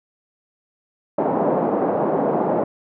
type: band-pass noise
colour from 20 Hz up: white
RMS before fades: -20 dBFS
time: 1.18-2.64 s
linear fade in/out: 5 ms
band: 180 to 770 Hz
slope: 24 dB/octave
effects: none